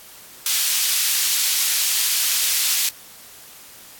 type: high-pass noise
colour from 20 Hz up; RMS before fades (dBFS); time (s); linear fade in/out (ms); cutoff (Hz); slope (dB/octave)
pink; -20; 0.46-2.89; 2; 3500; 12
effects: white hiss -43 dBFS RMS until 3.99 s + AAC 64 kbps